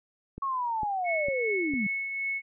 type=click train; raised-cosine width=3 ms; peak=-26 dBFS; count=4; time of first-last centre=0.38-1.737 s; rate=2.21 Hz
type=linear sweep; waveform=sine; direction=down; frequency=1112 to 187.4 Hz; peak=-27 dBFS; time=0.42-1.87 s; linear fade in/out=5 ms
type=tone with tremolo; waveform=sine; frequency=2200 Hz; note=C#7; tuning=14 cents flat; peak=-27 dBFS; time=1.04-2.42 s; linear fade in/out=50 ms; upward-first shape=triangle; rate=2.6 Hz; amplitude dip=45%
effects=none